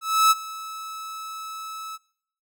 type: tone with ADSR envelope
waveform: 45% pulse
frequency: 1302 Hz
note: E6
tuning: 22 cents flat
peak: -13 dBFS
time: 0.01-1.98 s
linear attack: 300 ms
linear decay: 28 ms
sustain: -20 dB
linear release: 32 ms
effects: noise-tail reverb RT60 0.6 s tail -22 dB re dry